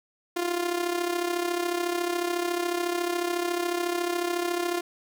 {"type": "tone with amplitude modulation", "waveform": "sawtooth", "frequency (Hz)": 349.2, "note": "F4", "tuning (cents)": 0, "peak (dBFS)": -19, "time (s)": [0.36, 4.81], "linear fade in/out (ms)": 10, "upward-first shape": "sine", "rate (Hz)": 34, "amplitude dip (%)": 65, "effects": []}